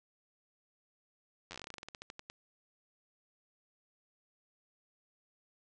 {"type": "slowing click train", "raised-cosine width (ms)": 0.2, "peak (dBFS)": -27, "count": 20, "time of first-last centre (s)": [1.51, 2.3], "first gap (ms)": 10, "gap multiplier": 1.14, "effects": ["resampled to 22050 Hz"]}